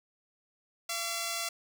5% pulse tone pair together, 680.2 / 1144 Hz, F5 / D6, -46 / -46 cents, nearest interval major sixth, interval 900 cents, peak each -22 / -27 dBFS, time 0.89-1.49 s, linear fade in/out 5 ms, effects none

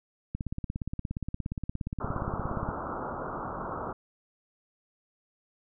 click train, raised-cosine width 5 ms, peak -20 dBFS, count 41, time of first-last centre 0.35-2.689 s, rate 17.1 Hz
white low-pass noise, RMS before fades -36 dBFS, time 2-3.93 s, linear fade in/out 5 ms, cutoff 1400 Hz, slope 96 dB/octave
effects none

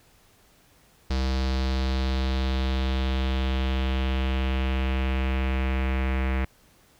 square tone with low-pass filter sweep, 65.5 Hz, C2, 2 cents sharp, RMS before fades -25 dBFS, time 1.1-6.45 s, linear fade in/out 5 ms, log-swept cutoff 4700 to 2200 Hz, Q 2.8, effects pink hiss -59 dBFS RMS until 6.99 s

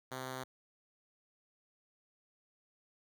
5% pulse tone, 129.8 Hz, C3, 13 cents flat, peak -29 dBFS, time 0.11-0.44 s, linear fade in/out 10 ms, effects none

